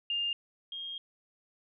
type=tone pair in turn; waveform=sine; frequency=2810 / 3236 Hz; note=F7 / G#7; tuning=+10 / -46 cents; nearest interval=major second; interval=244 cents; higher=second; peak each=-29 / -37 dBFS; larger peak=first; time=0.1-0.33 / 0.72-0.98 s; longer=second; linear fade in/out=2 ms; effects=none